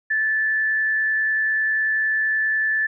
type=tone with frequency modulation; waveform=sine; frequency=1748 Hz; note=A6; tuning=12 cents flat; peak=-18 dBFS; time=0.1-2.87 s; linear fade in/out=10 ms; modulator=93.7 Hz; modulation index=0.31; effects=none